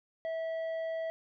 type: tone with tanh clipping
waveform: triangle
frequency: 651 Hz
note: E5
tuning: 22 cents flat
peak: -34 dBFS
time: 0.25-1.1 s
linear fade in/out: 0 ms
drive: 11 dB
effects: none